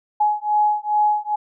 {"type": "beating tone pair", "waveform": "sine", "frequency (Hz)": [840, 842.4], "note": ["G#5", "G#5"], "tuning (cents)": [19, 24], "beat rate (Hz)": 2.4, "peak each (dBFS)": -19, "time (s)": [0.2, 1.36], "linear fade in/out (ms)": 10, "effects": []}